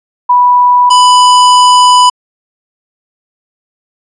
sine / square tone pair in turn, 984 / 993.7 Hz, B5 / B5, -7 / +10 cents, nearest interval unison, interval 17 cents, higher second, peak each -3 dBFS, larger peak neither, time 0.29-0.9 / 0.9-2.1 s, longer second, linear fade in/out 10 ms, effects resampled to 22050 Hz

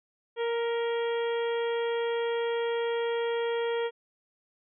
harmonic tone with a mistuned harmonic, 466.2 Hz, A#4, in tune, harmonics 1 / 2 / 3 / 4 / 5 / 6 / 7, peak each -27 / -37 / -42 / -41 / -45 / -48 / -43 dBFS, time 0.36-3.91 s, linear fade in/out 50 ms, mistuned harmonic 4, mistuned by +19 cents, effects none

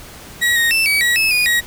35% pulse tone with pitch steps, 1914 / 1863 / 2658 / 2278 / 1919 / 2601 / 2459 / 1901 Hz, A#6 / A#6 / E7 / C#7 / A#6 / E7 / D#7 / A#6, +45 / -2 / +14 / +47 / +50 / -24 / -21 / +33 cents, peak -11 dBFS, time 0.41-1.61 s, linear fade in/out 20 ms, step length 150 ms, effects pink hiss -37 dBFS RMS until 1.66 s

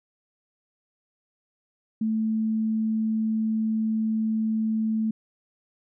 sine tone, 220 Hz, A3, in tune, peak -22 dBFS, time 2.01-5.11 s, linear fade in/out 5 ms, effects none

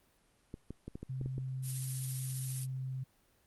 clicks, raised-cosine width 3 ms, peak -29 dBFS, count 8, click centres 0.541 / 0.706 / 0.88 / 0.955 / 1.03 / 1.213 / 1.26 / 1.381 s
sine tone, 130.81 Hz, C3, in tune, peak -36 dBFS, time 1.09-3.04 s, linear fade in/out 10 ms
violet noise with tremolo, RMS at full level -36 dBFS, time 1.62-2.67 s, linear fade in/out 50 ms, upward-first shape triangle, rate 15 Hz, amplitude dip 30%
effects pink hiss -70 dBFS RMS until 3.46 s + Opus 32 kbps

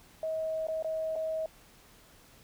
sine tone with dropouts, 637 Hz, D#5, 41 cents sharp, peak -30 dBFS, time 0.23-1.46 s, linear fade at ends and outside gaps 2 ms, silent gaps 0.67-0.684 / 0.825-0.845 / 1.156-1.161 s, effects pink hiss -58 dBFS RMS until 2.43 s

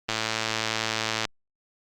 click train, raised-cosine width 0.2 ms, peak -8 dBFS, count 130, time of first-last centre 0.09-1.252 s, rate 111 Hz, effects Opus 24 kbps

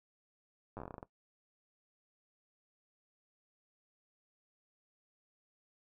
slowing click train, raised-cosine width 1 ms, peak -30 dBFS, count 12, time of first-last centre 0.77-1.029 s, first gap 9 ms, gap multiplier 1.18, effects noise-tail reverb RT60 0.1 s tail -17 dB re dry

